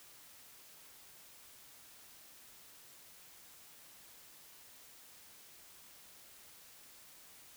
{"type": "silence", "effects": ["white hiss -58 dBFS RMS until 7.56 s"]}